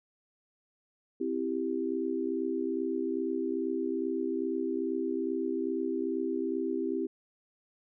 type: chord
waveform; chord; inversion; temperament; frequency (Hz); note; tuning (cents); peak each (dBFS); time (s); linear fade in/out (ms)
sine; C major; none; equal; 261.6 / 329.6 / 392; C4 / E4 / G4; 0 / 0 / 0; -34 / -33 / -33; 1.2-7.07; 10
effects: none